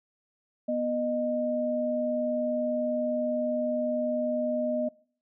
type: tone pair together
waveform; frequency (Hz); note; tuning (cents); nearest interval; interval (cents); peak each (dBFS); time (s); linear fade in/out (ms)
sine; 244.7 / 615; B3 / D#5; -16 / -20; octave + major third; 1596; -30 / -27; 0.68-4.89; 10
effects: noise-tail reverb RT60 0.5 s tail -23 dB re dry